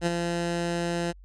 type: tone with ADSR envelope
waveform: 15% pulse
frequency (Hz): 171.6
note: F3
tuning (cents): -30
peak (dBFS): -15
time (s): 0.01-1.13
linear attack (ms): 53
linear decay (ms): 28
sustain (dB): -5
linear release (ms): 30
effects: added 47 Hz sine -46 dBFS peak until 1.24 s + resampled to 22050 Hz